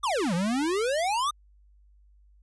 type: exponential two-way sweep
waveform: square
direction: down then up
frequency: 1244 to 164.81 to 1244 Hz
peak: -25 dBFS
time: 0.03-1.31 s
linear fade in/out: 10 ms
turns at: 0.34 s
effects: added 50 Hz sine -55 dBFS peak until 2.42 s + resampled to 24000 Hz